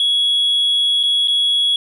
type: tone with dropouts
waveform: sine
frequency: 3348 Hz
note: G#7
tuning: 13 cents sharp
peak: -11 dBFS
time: 0-1.76 s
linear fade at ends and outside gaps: 2 ms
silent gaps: 1.031-1.035 / 1.275-1.281 s
effects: tanh soft clip ceiling -11 dBFS